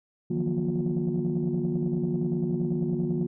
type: tone cluster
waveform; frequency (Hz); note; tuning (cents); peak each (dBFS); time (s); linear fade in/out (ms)
sine; 151.2 / 169 / 179.3 / 236.3 / 358.5; D#3 / E3 / F3 / A#3 / F4; -49 / +43 / +46 / +24 / +45; -30; 0.3-3.27; 10
effects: tanh soft clip ceiling -18 dBFS